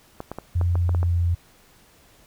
clicks, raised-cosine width 1 ms, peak -17 dBFS, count 8, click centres 0.204 / 0.316 / 0.386 / 0.613 / 0.755 / 0.893 / 0.948 / 1.03 s
sine tone with pitch glide, 87.31 to 86.16 Hz, F2 to F2, 0 to -23 cents, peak -18 dBFS, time 0.55-1.35 s, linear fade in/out 10 ms, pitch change -23 cents, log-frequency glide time 0.83-1.21 s
effects pink hiss -55 dBFS RMS until 2.26 s

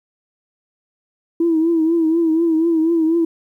sine tone with vibrato, 327.3 Hz, E4, 12 cents flat, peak -12 dBFS, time 1.4-3.25 s, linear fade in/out 5 ms, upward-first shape triangle, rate 4.1 Hz, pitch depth 78 cents each way, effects tanh soft clip ceiling -8 dBFS + 9-bit

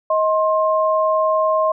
sine tone pair together, 630.9 / 1061 Hz, D#5 / C6, +24 / +24 cents, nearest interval major sixth, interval 900 cents, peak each -16 / -18 dBFS, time 0.1-1.72 s, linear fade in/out 5 ms, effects none

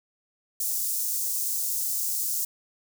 white high-pass noise, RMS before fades -28 dBFS, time 0.6-2.45 s, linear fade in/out 5 ms, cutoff 6000 Hz, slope 24 dB/octave, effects none

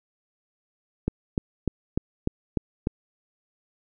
click train, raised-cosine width 3 ms, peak -10 dBFS, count 7, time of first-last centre 1.08-2.871 s, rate 3.35 Hz, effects none

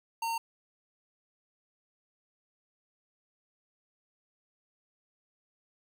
square tone, 915 Hz, A#5, 32 cents flat, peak -31 dBFS, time 0.22-0.38 s, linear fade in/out 5 ms, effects none

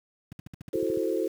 click train, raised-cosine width 5 ms, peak -28 dBFS, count 10, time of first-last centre 0.32-0.972 s, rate 13.8 Hz
sine chord, F# half-diminished seventh, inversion third, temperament equal, 329.6 / 370 / 440 / 523.3 Hz, E4 / F#4 / A4 / C5, 0 / 0 / 0 / 0 cents, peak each -30 / -30 / -30 / -32 dBFS, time 0.73-1.28 s, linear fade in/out 10 ms
effects high-pass 100 Hz 12 dB/octave + 8-bit

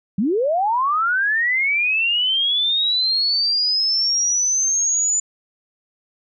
sine linear sweep, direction up, 174.61 to 7040 Hz, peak -16 dBFS, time 0.18-5.2 s, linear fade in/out 5 ms, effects none

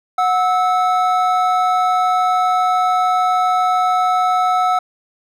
triangle tone pair together, 733 / 1306.1 Hz, F#5 / E6, -16 / -16 cents, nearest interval minor seventh, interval 1000 cents, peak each -13 / -15 dBFS, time 0.18-4.79 s, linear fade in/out 5 ms, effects none

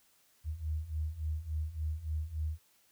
sine beating tone pair, 75.6 / 79.1 Hz, D#2 / D#2, -49 / +29 cents, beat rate 3.5 Hz, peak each -38 / -35 dBFS, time 0.44-2.59 s, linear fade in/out 50 ms, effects white hiss -68 dBFS RMS until 2.91 s

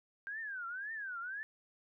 sine tone with vibrato, 1573 Hz, G6, 6 cents sharp, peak -39 dBFS, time 0.27-1.43 s, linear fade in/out 0 ms, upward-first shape triangle, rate 1.9 Hz, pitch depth 270 cents each way, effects none

